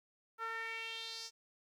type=tone with band-pass filter sweep; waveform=sawtooth; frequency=452.8 Hz; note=A4; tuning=50 cents sharp; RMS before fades=-43 dBFS; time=0.38-1.31 s; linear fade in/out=50 ms; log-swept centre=1300 to 5700 Hz; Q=3.7; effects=12-bit